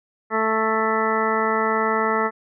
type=harmonic tone; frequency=220.4 Hz; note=A3; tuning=3 cents sharp; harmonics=1 / 2 / 3 / 4 / 5 / 6 / 8 / 9; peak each=-28 / -24 / -29 / -26 / -27 / -24 / -29 / -30 dBFS; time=0.3-2.31 s; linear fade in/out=50 ms; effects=none